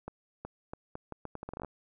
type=accelerating click train; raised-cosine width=1 ms; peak=-25 dBFS; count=15; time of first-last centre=0.08-1.647 s; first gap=370 ms; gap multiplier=0.77; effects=none